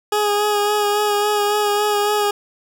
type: tone with vibrato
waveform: 20% pulse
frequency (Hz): 415.3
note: G#4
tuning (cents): 0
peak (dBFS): -11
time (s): 0.12-2.31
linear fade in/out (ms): 5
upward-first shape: sine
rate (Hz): 3.6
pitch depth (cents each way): 21
effects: none